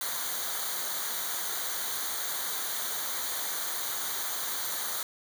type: noise with comb filter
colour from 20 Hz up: white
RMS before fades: -33 dBFS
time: 0.01-5.03 s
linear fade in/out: 2 ms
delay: 0.38 ms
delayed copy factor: -0.75
effects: none